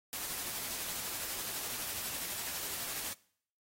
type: noise with tremolo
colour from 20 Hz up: white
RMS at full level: -38 dBFS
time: 0.13-3.13 s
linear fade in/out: 0 ms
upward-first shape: sine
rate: 12 Hz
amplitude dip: 25%
effects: noise-tail reverb RT60 0.6 s tail -22 dB re dry + AAC 48 kbps